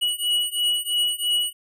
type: beating tone pair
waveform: square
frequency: 2922 / 2925 Hz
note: F#7 / F#7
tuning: -22 / -21 cents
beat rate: 3 Hz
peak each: -25 / -24 dBFS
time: 0.01-1.53 s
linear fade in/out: 20 ms
effects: none